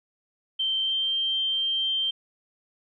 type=tone with pitch glide; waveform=sine; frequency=3124 to 3149 Hz; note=G7 to G7; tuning=-7 to +7 cents; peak=-23 dBFS; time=0.59-2.11 s; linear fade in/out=10 ms; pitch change=+14 cents; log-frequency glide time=0.83-0.95 s; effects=none